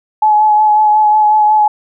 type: tone with vibrato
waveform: sine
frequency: 851 Hz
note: G#5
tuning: 42 cents sharp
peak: -6 dBFS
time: 0.22-1.68 s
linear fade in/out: 5 ms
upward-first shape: sine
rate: 5.5 Hz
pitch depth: 20 cents each way
effects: none